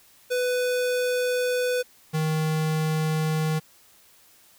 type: tone pair in turn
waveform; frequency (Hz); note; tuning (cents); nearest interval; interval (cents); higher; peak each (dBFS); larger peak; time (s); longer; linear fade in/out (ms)
square; 497.6 / 156.73; B4 / D#3; +13 / +13; octave + minor sixth; 2000; first; -23; neither; 0.3-1.83 / 2.13-3.6; first; 20
effects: white hiss -56 dBFS RMS until 4.58 s